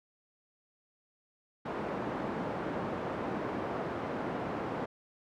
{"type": "band-pass noise", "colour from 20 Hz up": "pink", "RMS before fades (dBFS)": -36, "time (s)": [1.65, 4.86], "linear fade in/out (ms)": 10, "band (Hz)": [190, 1100], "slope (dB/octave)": 12, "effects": []}